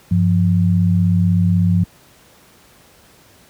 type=tone pair together; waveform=sine; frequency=98 / 174.2 Hz; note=G2 / F3; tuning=0 / -4 cents; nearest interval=minor seventh; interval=996 cents; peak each=-14 dBFS; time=0.11-1.84 s; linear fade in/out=5 ms; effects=pink hiss -49 dBFS RMS until 3.49 s + high-pass 60 Hz 12 dB/octave